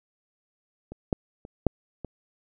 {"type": "clicks", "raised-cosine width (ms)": 2, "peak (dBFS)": [-25, -10, -28, -6, -21], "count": 5, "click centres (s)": [0.92, 1.128, 1.451, 1.667, 2.047], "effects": []}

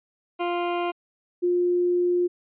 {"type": "tone pair in turn", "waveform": ["20% pulse", "sine"], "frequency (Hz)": [349.2, 354.1], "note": ["F4", "F4"], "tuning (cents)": [0, 24], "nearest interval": "unison", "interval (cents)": 24, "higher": "second", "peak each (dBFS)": -19, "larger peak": "neither", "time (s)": [[0.39, 0.92], [1.42, 2.28]], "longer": "second", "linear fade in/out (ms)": 20, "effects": ["resampled to 8000 Hz"]}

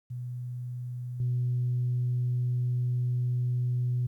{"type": "tone with level steps", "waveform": "sine", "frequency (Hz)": 123.47, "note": "B2", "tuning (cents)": 0, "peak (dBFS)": [-33, -24], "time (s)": [0.1, 4.07], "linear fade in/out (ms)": 10, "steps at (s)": 1.2, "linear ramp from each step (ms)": 2, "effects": ["tanh soft clip ceiling -21 dBFS", "11-bit"]}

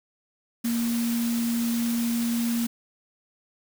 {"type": "tone in noise", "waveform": "sine", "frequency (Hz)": 233.9, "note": "A#3", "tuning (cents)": 6, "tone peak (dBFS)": -23, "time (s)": [0.64, 2.67], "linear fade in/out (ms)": 10, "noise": "white", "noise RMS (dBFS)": -35, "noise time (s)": [0.64, 2.67], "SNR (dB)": 9, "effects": []}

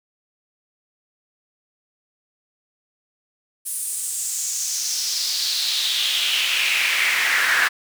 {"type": "noise with high-pass filter sweep", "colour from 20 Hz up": "brown", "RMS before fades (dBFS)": -22, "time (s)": [3.65, 7.69], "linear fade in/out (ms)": 20, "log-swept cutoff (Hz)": [10000, 1600], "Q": 3.7, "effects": []}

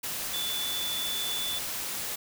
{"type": "tone in noise", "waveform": "sine", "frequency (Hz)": 3477, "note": "A7", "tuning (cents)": -21, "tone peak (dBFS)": -31, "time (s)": [0.33, 1.59], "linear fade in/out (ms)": 10, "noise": "white", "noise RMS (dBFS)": -34, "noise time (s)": [0.03, 2.16], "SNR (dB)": 0, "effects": []}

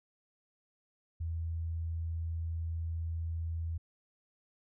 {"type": "tone", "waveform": "sine", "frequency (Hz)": 82.41, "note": "E2", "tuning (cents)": 0, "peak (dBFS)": -33, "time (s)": [1.2, 3.78], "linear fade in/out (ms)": 10, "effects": []}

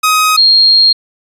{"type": "tone pair in turn", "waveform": ["sawtooth", "sine"], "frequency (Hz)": [1259, 4235], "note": ["D#6", "C8"], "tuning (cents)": [20, 20], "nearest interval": "octave + major sixth", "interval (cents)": 2100, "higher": "second", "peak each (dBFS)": -4, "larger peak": "neither", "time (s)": [[0.03, 0.37], [0.37, 0.93]], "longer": "second", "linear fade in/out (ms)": 10, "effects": ["resampled to 32000 Hz"]}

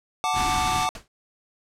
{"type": "chord", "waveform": "square", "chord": "D major", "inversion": "first", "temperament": "equal", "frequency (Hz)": [740, 880, 1174.7], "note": ["F#5", "A5", "D6"], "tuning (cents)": [0, 0, 0], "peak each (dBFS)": [-27, -28, -27], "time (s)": [0.24, 0.89], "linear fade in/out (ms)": 0}
{"type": "band-stop noise", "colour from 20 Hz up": "pink", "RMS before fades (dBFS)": -29, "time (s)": [0.33, 0.88], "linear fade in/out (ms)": 50, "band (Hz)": [390, 740], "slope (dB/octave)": 96}
{"type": "noise with exponential decay", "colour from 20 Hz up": "pink", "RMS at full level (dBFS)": -33, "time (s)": [0.95, 1.08], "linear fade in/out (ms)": 2, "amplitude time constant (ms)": 28}
{"effects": ["low-pass 9000 Hz 12 dB/octave"]}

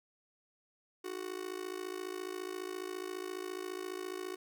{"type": "tone with amplitude modulation", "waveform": "45% pulse", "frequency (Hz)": 370, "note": "F#4", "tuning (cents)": 0, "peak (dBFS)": -35, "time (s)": [1.04, 4.36], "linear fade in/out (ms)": 10, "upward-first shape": "sine", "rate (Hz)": 54.6, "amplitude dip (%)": 90, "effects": []}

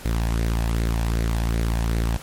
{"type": "tone with flanger", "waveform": "sawtooth", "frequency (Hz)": 56.6, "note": "A1", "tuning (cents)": 50, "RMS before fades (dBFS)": -22, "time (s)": [0.05, 2.17], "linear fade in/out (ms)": 5, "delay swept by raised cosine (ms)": [0.46, 1.21], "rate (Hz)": 2.6, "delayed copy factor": 0.5, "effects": ["pink hiss -41 dBFS RMS until 2.22 s", "MP3 64 kbps"]}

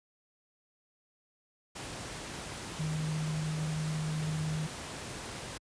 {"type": "tone in noise", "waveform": "sine", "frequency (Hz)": 155.56, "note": "D#3", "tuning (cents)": 0, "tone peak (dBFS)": -31, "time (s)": [2.79, 4.67], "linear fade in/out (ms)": 10, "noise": "pink", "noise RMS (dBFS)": -41, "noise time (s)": [1.75, 5.58], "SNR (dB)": 7, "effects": ["high-pass 60 Hz 12 dB/octave", "resampled to 22050 Hz"]}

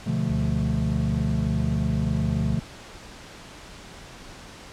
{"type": "chord", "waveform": "triangle", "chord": "B half-diminished seventh", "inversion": "none", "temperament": "equal", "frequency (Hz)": [123.47, 146.83, 174.61, 220], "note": ["B2", "D3", "F3", "A3"], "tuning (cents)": [0, 0, 0, 0], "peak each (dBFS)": -26, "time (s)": [0.06, 2.6], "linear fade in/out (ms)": 10}
{"type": "tone with vibrato", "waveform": "sine", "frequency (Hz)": 72.1, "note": "D2", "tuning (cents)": -31, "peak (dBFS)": -28, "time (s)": [0.29, 2.56], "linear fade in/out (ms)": 10, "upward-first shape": "sine", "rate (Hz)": 1.6, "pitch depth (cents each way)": 40}
{"effects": ["pink hiss -43 dBFS RMS until 4.72 s", "low-pass 7000 Hz 12 dB/octave"]}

